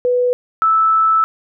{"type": "tone pair in turn", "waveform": "sine", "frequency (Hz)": [493.9, 1313.2], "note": ["B4", "E6"], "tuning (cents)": [0, -7], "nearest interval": "octave + perfect fourth", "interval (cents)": 1693, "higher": "second", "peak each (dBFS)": [-12, -10], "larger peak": "second", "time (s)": [[0.05, 0.33], [0.62, 1.24]], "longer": "second", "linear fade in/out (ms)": 0, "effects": []}